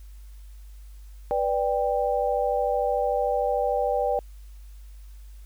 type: chord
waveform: sine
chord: G major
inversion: first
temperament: equal with one note detuned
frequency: 493.9 / 587.3 / 789.9 Hz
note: B4 / D5 / G5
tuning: 0 / 0 / +13 cents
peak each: -26 dBFS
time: 1.31-4.19 s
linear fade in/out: 0 ms
effects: added 50 Hz sine -41 dBFS peak until 5.45 s + white hiss -61 dBFS RMS until 5.45 s